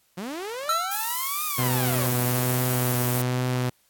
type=linear two-way sweep; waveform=sawtooth; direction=up then down; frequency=167.8 to 1244.5 to 502 Hz; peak=-27 dBFS; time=0.17-2.07 s; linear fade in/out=10 ms; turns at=1.45 s
type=tone with exponential decay; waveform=square; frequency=1333 Hz; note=E6; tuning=19 cents sharp; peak=-20 dBFS; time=0.69-1.38 s; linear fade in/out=2 ms; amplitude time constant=150 ms
type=noise; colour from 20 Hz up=violet; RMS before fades=-28 dBFS; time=0.91-3.22 s; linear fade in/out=5 ms
type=tone with vibrato; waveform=sawtooth; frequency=125 Hz; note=B2; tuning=21 cents sharp; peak=-19 dBFS; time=1.58-3.7 s; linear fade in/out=10 ms; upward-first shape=triangle; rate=1.2 Hz; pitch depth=21 cents each way
effects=white hiss -65 dBFS RMS until 3.89 s + AAC 64 kbps